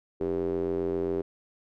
square tone with band-pass filter, 43.76 Hz, F1, 4 cents sharp, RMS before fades -29 dBFS, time 0.2-1.22 s, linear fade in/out 10 ms, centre 390 Hz, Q 5, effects none

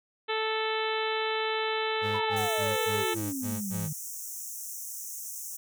harmonic tone, 439.3 Hz, A4, 3 cents flat, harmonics 1 / 2 / 3 / 4 / 5 / 6 / 7 / 8 / 9, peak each -31 / -34 / -36 / -37 / -38 / -39 / -39 / -40 / -41 dBFS, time 0.28-3.15 s, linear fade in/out 20 ms
30% pulse tone bursts, 103.83 Hz, G#2, in tune, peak -31 dBFS, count 7, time 2.01-3.896 s, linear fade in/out 50 ms, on 200 ms, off 81 ms
sine exponential sweep, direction down, 1003 to 148.6 Hz, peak -32 dBFS, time 2.14-3.93 s, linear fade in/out 5 ms
pink high-pass noise, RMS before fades -39 dBFS, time 2.36-5.57 s, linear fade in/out 10 ms, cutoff 5700 Hz, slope 96 dB/octave
effects none

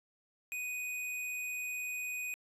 square tone, 2489 Hz, D#7, in tune, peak -37 dBFS, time 0.52-2.34 s, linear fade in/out 0 ms, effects resampled to 32000 Hz

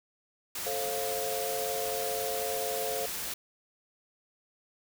white noise, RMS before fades -36 dBFS, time 0.55-3.34 s, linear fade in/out 5 ms
sine chord, F major, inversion first, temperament equal with one note detuned, 440 / 536.1 / 698.5 Hz, A4 / C5 / F5, 0 / +42 / 0 cents, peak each -36 dBFS, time 0.66-3.06 s, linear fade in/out 5 ms
effects none

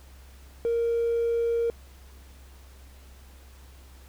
sine tone with hard clipping, 466.2 Hz, A#4, in tune, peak -23 dBFS, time 0.65-1.7 s, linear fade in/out 0 ms, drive 1 dB, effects added 66 Hz sine -47 dBFS peak until 4.08 s + pink hiss -56 dBFS RMS until 4.08 s

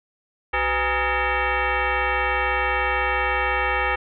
sine tone with frequency modulation, 504 Hz, B4, 35 cents sharp, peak -19 dBFS, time 0.53-3.96 s, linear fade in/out 10 ms, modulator 441 Hz, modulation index 4.6, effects none

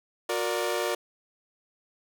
sawtooth chord, Gb augmented, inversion none, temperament equal with one note detuned, 362.6 / 466.2 / 587.3 Hz, Gb4 / Bb4 / D5, -35 / 0 / 0 cents, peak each -27 dBFS, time 0.29-0.95 s, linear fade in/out 5 ms, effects none

